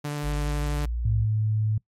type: tone with vibrato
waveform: sawtooth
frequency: 146.83 Hz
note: D3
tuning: in tune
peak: -24 dBFS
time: 0.04-0.86 s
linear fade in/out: 10 ms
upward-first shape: triangle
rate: 12 Hz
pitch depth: 12 cents each way
type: linear sweep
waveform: sine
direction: up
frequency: 50 to 62 Hz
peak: -25 dBFS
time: 0.22-1.27 s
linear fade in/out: 50 ms
type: tone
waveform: sine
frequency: 108 Hz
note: A2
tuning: 32 cents flat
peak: -21 dBFS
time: 1.05-1.78 s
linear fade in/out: 5 ms
effects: noise-tail reverb RT60 0.1 s tail -22 dB re dry + MP3 64 kbps